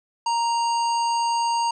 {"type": "harmonic tone", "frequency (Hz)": 932.3, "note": "A#5", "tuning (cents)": 0, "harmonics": [1, 3, 5, 7, 9], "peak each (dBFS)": [-20, -34, -33, -37, -41], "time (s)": [0.26, 1.71], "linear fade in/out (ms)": 5, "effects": []}